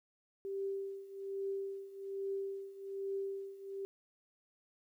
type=tone with tremolo; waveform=sine; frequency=392 Hz; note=G4; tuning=in tune; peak=-34 dBFS; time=0.45-3.85 s; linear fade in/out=0 ms; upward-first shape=triangle; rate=1.2 Hz; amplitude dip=85%; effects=12-bit